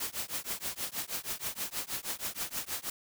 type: noise with tremolo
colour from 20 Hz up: white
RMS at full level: -33 dBFS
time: 0-2.9 s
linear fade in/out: 5 ms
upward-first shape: triangle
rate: 6.3 Hz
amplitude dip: 100%
effects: none